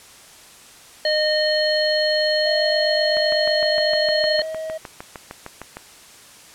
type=harmonic tone; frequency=613 Hz; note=D#5; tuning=26 cents flat; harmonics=1 / 3 / 5 / 7; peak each=-19 / -25 / -30 / -22 dBFS; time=1.05-4.42 s; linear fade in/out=2 ms
type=tone with pitch glide; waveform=triangle; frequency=661 to 635.9 Hz; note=E5 to D#5; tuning=+5 to +38 cents; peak=-24 dBFS; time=2.45-4.78 s; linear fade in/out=10 ms; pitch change=-67 cents; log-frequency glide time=3.89-4.42 s
type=click train; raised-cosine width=0.5 ms; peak=-17 dBFS; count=18; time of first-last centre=3.17-5.769 s; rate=6.54 Hz
effects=white hiss -45 dBFS RMS until 6.54 s + low-pass 10000 Hz 12 dB/octave